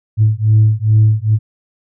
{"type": "beating tone pair", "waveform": "sine", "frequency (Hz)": [107.2, 109.6], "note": ["A2", "A2"], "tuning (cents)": [-45, -6], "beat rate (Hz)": 2.4, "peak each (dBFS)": -10, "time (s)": [0.17, 1.39], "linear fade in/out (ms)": 50, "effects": ["tanh soft clip ceiling -3 dBFS"]}